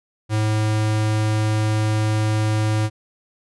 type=tone; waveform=square; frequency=107.9 Hz; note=A2; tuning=33 cents flat; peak=-18 dBFS; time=0.29-2.9 s; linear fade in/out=50 ms; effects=resampled to 24000 Hz